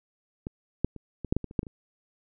clicks, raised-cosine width 3 ms, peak -20 / -10 / -28 / -21 / -10 / -12 / -21 / -30 / -11 / -24 / -28 dBFS, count 11, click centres 0.469 / 0.846 / 0.963 / 1.247 / 1.325 / 1.366 / 1.443 / 1.511 / 1.592 / 1.631 / 1.668 s, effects none

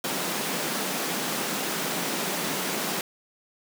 pink high-pass noise, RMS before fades -29 dBFS, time 0.04-3.01 s, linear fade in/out 2 ms, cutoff 160 Hz, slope 48 dB/octave, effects none

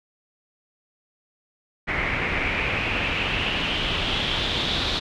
pink noise with low-pass filter sweep, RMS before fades -25 dBFS, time 1.87-5 s, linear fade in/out 20 ms, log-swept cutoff 2100 to 3800 Hz, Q 5, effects none

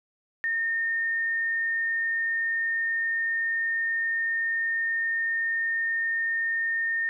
sine tone, 1827 Hz, A#6, 35 cents flat, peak -24 dBFS, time 0.44-7.09 s, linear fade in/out 0 ms, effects none

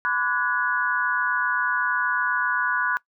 sine tone cluster, 1005 / 1153 / 1466 / 1673 Hz, B5 / D6 / F#6 / G#6, +30 / -32 / -16 / +12 cents, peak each -28 / -30 / -23 / -28 dBFS, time 0.05-2.97 s, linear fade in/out 0 ms, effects noise-tail reverb RT60 0.1 s tail -21 dB re dry

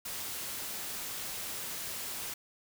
white noise, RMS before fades -39 dBFS, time 0.05-2.34 s, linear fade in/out 5 ms, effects none

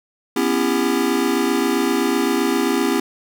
square chord, C# half-diminished seventh, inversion third, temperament just, 249.5 / 277.2 / 332.6 / 399.1 Hz, B3 / C#4 / E4 / G4, +18 / 0 / +16 / +31 cents, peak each -23 dBFS, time 0.36-3 s, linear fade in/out 5 ms, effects none

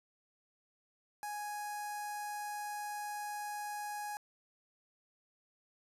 sawtooth tone with notch filter, 832 Hz, G#5, 3 cents sharp, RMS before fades -41 dBFS, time 1.23-4.17 s, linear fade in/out 0 ms, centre 3200 Hz, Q 0.84, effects resampled to 32000 Hz

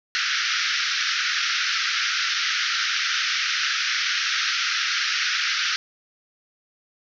pink band-pass noise, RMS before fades -24 dBFS, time 0.15-5.76 s, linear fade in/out 0 ms, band 1300 to 6000 Hz, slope 96 dB/octave, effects none

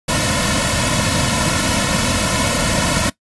pink noise with comb filter, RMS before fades -17 dBFS, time 0.08-3.1 s, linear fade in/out 10 ms, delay 2.5 ms, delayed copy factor -1, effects noise-tail reverb RT60 0.1 s tail -18 dB re dry + resampled to 24000 Hz

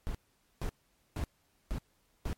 brown noise bursts, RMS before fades -34 dBFS, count 5, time 0.07-2.33 s, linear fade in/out 0 ms, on 76 ms, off 470 ms, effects pink hiss -72 dBFS RMS until 2.37 s + MP3 64 kbps

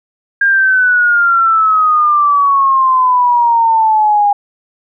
sine exponential sweep, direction down, 1616 to 810 Hz, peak -7 dBFS, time 0.41-4.33 s, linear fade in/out 5 ms, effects none

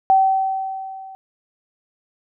sine tone with level ramp, 768 Hz, G5, 36 cents flat, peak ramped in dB -9 to -35 dBFS, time 0.1-1.15 s, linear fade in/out 0 ms, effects none

